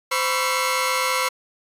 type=tone cluster; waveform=sawtooth; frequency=517 / 985 / 1120 / 1342 / 2145 Hz; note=C5 / B5 / C#6 / E6 / C7; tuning=-21 / -5 / +18 / +31 / +42 cents; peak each=-23 dBFS; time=0.11-1.29 s; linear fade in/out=10 ms; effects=resampled to 32000 Hz